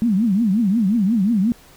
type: tone with vibrato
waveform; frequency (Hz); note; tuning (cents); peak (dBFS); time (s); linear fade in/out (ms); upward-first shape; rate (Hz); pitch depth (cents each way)
sine; 210.8; G#3; +26; -14; 0.02-1.52; 0; triangle; 5.6; 280
effects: pink hiss -48 dBFS RMS until 1.76 s